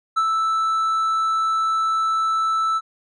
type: tone with ADSR envelope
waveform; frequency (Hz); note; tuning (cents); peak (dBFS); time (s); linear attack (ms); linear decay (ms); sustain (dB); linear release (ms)
triangle; 1318; E6; -1; -13; 0.16-2.81; 17; 54; -3; 42
effects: resampled to 22050 Hz